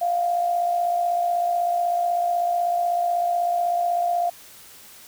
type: tone with amplitude modulation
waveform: sine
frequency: 698.5 Hz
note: F5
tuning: in tune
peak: -17 dBFS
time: 0.01-4.3 s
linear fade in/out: 10 ms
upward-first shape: sine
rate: 56.1 Hz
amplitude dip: 50%
effects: white hiss -46 dBFS RMS until 5.07 s